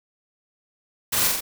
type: noise with echo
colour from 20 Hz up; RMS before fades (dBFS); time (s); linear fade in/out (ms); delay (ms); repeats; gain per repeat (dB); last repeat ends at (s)
white; -23; 1.12-1.28; 10; 43; 3; -2; 1.409
effects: none